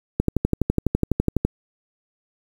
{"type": "click train", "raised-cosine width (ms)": 3, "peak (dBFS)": -5, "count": 16, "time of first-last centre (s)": [0.2, 1.45], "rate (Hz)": 12, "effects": ["7-bit"]}